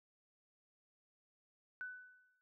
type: tone with exponential decay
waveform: sine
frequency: 1497 Hz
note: F#6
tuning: 20 cents sharp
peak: -40 dBFS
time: 1.81-2.41 s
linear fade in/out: 0 ms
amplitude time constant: 130 ms
effects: none